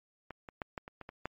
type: clicks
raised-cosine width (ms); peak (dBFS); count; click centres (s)
0.5; -27 / -30 / -21 / -23 / -30 / -29 / -29 / -19; 8; 0.307 / 0.488 / 0.618 / 0.778 / 0.879 / 1.013 / 1.091 / 1.256
effects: MP3 32 kbps